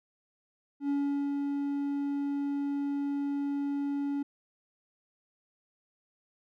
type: tone with ADSR envelope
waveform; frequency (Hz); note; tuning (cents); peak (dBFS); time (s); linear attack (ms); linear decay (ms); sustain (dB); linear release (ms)
triangle; 282.9; C#4; +35; -24; 0.8-4.23; 92; 420; -3; 8
effects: none